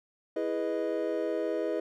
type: chord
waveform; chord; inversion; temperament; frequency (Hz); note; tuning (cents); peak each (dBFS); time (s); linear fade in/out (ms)
triangle; E major seventh; none; equal; 329.6 / 415.3 / 493.9 / 622.3; E4 / G#4 / B4 / D#5; 0 / 0 / 0 / 0; -32; 0.36-1.8; 5
effects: none